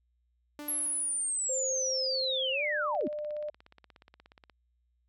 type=tone with exponential decay; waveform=sawtooth; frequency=294.7 Hz; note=D4; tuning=6 cents sharp; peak=-35 dBFS; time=0.59-1.7 s; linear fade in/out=1 ms; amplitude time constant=240 ms
type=linear sweep; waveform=sine; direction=down; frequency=11360 to 207.7 Hz; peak=-29 dBFS; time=0.68-3.08 s; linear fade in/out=5 ms
type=tone with pitch glide; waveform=sine; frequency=524 to 598.5 Hz; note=C5 to D5; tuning=+2 to +33 cents; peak=-33 dBFS; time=1.49-3.5 s; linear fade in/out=5 ms; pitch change=+231 cents; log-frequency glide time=2.51-2.64 s
type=click train; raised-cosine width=0.3 ms; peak=-37 dBFS; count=27; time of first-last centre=2.95-4.498 s; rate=16.8 Hz
effects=added 60 Hz sine -70 dBFS peak until 5.08 s